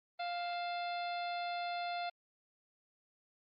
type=harmonic tone with a mistuned harmonic; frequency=700 Hz; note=F5; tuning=4 cents sharp; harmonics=1 / 2 / 3 / 4 / 5 / 6 / 7; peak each=-37 / -47 / -49 / -50 / -50 / -50 / -61 dBFS; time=0.19-2.1 s; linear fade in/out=10 ms; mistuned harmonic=4; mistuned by=-98 cents; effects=Opus 32 kbps